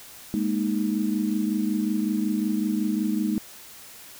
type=chord; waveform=sine; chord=Ab suspended second; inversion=none; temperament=equal; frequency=207.7 / 233.1 / 311.1 Hz; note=Ab3 / Bb3 / Eb4; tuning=0 / 0 / 0 cents; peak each=-25 / -28 / -27 dBFS; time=0.34-3.38 s; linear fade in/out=0 ms; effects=white hiss -45 dBFS RMS until 4.19 s